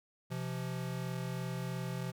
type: tone pair together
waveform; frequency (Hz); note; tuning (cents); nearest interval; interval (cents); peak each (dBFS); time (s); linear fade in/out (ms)
square; 128.3 / 171.26; C3 / F3; -34 / -34; perfect fourth; 500; -39 / -40; 0.3-2.12; 20
effects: none